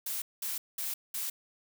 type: noise bursts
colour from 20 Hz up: blue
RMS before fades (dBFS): -35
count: 4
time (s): 0.06-1.3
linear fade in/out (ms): 5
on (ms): 160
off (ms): 200
effects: none